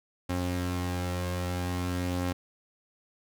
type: tone pair together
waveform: sawtooth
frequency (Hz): 89.4 / 268.7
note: F2 / C4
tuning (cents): +41 / +46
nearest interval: octave + perfect fifth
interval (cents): 1905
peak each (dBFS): -26 / -31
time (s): 0.29-2.33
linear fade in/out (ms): 10
effects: none